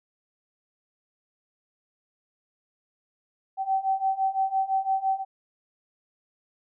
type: beating tone pair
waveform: sine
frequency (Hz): 767 / 772.9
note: G5 / G5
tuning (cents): -38 / -25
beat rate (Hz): 5.9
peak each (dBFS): -27 / -25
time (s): 3.57-5.25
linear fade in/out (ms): 50
effects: none